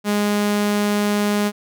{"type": "tone", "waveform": "sawtooth", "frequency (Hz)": 206.6, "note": "G#3", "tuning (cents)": -9, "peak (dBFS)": -13, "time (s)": [0.04, 1.52], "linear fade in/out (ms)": 50, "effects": []}